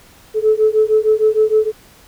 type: beating tone pair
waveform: sine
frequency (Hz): 430 / 436.5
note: A4 / A4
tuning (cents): -40 / -14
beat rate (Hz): 6.5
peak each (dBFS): -13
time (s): 0.34-1.72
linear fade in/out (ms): 50
effects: tanh soft clip ceiling -3 dBFS + pink hiss -46 dBFS RMS until 2.07 s